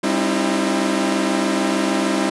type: tone cluster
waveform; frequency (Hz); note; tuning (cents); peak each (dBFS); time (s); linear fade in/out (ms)
sawtooth; 198.8 / 266.2 / 309.4 / 335.9; G3 / C4 / D#4 / E4; +25 / +30 / -10 / +33; -19; 0.03-2.3; 10
effects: resampled to 24000 Hz